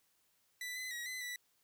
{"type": "tone with pitch steps", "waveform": "sawtooth", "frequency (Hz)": [1983, 2020, 1909, 2025, 1966], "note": ["B6", "B6", "A#6", "B6", "B6"], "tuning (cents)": [7, 39, 41, 43, -8], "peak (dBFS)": -37, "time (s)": [0.61, 1.36], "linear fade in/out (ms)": 2, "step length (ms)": 150, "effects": ["white hiss -75 dBFS RMS until 1.63 s"]}